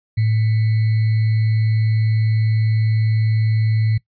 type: tone with sample-and-hold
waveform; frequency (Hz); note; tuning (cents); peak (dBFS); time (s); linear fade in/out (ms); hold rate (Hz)
sine; 110; A2; 0; -14; 0.17-3.98; 10; 2100
effects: noise-tail reverb RT60 0.1 s tail -20 dB re dry + resampled to 11025 Hz